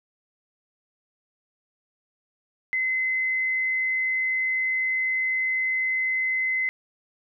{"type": "tone", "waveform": "sine", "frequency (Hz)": 2048, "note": "C7", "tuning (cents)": -38, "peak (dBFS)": -22, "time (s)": [2.73, 6.69], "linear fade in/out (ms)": 0, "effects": []}